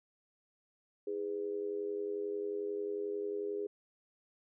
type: tone with amplitude modulation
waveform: sine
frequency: 410.9 Hz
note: G#4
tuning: 18 cents flat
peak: -31 dBFS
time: 1.07-3.67 s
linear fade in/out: 5 ms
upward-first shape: sine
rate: 91.2 Hz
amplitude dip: 75%
effects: none